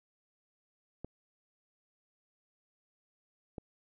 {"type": "clicks", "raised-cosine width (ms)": 2, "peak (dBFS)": -27, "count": 2, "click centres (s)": [1.046, 3.582], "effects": []}